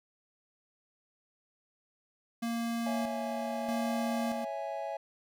square tone with tremolo, 232.3 Hz, A#3, 6 cents flat, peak -32 dBFS, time 2.42-4.45 s, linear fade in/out 10 ms, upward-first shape square, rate 0.79 Hz, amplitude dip 50%
triangle chord, C# minor, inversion none, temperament equal, 554.4 / 659.3 / 830.6 Hz, C#5 / E5 / G#5, 0 / 0 / 0 cents, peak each -38 / -36 / -37 dBFS, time 2.86-4.97 s, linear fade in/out 5 ms
effects none

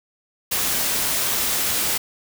white noise, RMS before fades -22 dBFS, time 0.51-1.98 s, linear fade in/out 10 ms, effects none

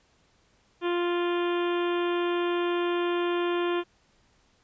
harmonic tone, 349.2 Hz, F4, in tune, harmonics 1 / 2 / 3 / 4 / 5 / 6 / 7 / 8 / 9 / 10, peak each -25 / -37 / -34 / -39 / -40 / -50 / -41 / -44 / -43 / -46 dBFS, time 0.81-3.84 s, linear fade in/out 50 ms, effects pink hiss -65 dBFS RMS until 4.63 s + resampled to 16000 Hz

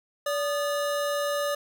square tone pair together, 577.2 / 1225 Hz, D5 / D#6, -30 / -27 cents, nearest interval octave + minor second, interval 1303 cents, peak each -27 / -33 dBFS, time 0.26-1.55 s, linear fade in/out 5 ms, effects none

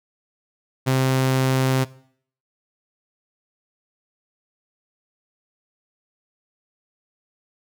sawtooth tone, 131.3 Hz, C3, 6 cents sharp, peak -13 dBFS, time 0.86-1.85 s, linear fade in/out 20 ms, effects noise-tail reverb RT60 0.6 s tail -20 dB re dry

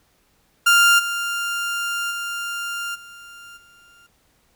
30% pulse tone with level steps, 1396.9 Hz, F6, in tune, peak -9 / -20 / -23 / -37 / -47 dBFS, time 0.66-4.07 s, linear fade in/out 10 ms, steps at 0.98 / 2.1 / 2.94 / 3.56 s, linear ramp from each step 20 ms, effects pink hiss -62 dBFS RMS until 4.55 s

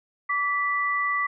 sine tone pair together, 1154.7 / 1975.5 Hz, D6 / B6, -30 / 0 cents, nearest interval major sixth, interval 930 cents, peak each -25 dBFS, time 0.29-1.27 s, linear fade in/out 10 ms, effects none

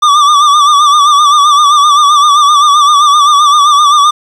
square tone with vibrato, 1174.7 Hz, D6, in tune, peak -4 dBFS, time 0.02-4.11 s, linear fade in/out 10 ms, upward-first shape sine, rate 7.7 Hz, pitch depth 69 cents each way, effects low-pass 6000 Hz 12 dB/octave + 7-bit

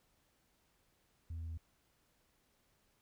sine tone with pitch steps, 82.41 / 81.94 / 81.46 Hz, E2 / E2 / E2, 0 / -10 / -20 cents, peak -38 dBFS, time 1.3-1.576 s, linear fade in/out 5 ms, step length 92 ms, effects tanh soft clip ceiling -39 dBFS + pink hiss -75 dBFS RMS until 3.01 s

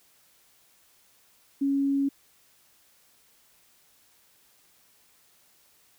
sine tone, 277.2 Hz, C#4, in tune, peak -22 dBFS, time 1.61-2.09 s, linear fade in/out 10 ms, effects white hiss -62 dBFS RMS until 5.98 s

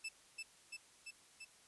sawtooth tone with echo, 2637 Hz, E7, in tune, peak -38 dBFS, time 0.04-0.09 s, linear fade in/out 10 ms, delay 340 ms, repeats 4, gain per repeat -2 dB, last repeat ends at 1.45 s, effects white hiss -65 dBFS RMS until 1.67 s + resampled to 24000 Hz

